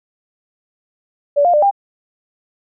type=tone with pitch steps; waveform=sine; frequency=575 / 702 / 597 / 799 Hz; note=D5 / F5 / D5 / G5; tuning=-37 / +9 / +28 / +33 cents; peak=-9 dBFS; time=1.36-1.712 s; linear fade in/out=20 ms; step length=88 ms; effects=none